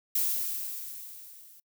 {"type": "noise with level ramp", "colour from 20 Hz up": "violet", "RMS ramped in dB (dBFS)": [-26, -54], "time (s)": [0.15, 1.6], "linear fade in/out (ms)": 5, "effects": ["noise-tail reverb RT60 0.1 s tail -26 dB re dry"]}